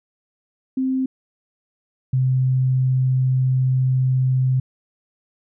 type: tone pair in turn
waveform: sine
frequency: 261.6 / 129.6 Hz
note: C4 / C3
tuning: 0 / -16 cents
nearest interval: octave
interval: 1216 cents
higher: first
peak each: -18 / -15 dBFS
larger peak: second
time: 0.77-1.06 / 2.13-4.6 s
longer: second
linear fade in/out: 5 ms
effects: none